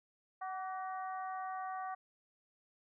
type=harmonic tone with a mistuned harmonic; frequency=375.4 Hz; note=F#4; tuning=25 cents sharp; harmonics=2 / 3 / 4 / 5; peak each=-40 / -44 / -52 / -53 dBFS; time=0.41-1.95 s; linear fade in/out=10 ms; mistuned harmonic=3; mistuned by=+38 cents; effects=none